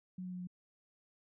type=tone with pitch steps; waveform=sine; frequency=183.5 / 182.13 / 180.76 / 179.41 Hz; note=F#3 / F#3 / F#3 / F3; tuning=-14 / -27 / -40 / +47 cents; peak=-40 dBFS; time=0.18-0.472 s; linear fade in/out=5 ms; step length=73 ms; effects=none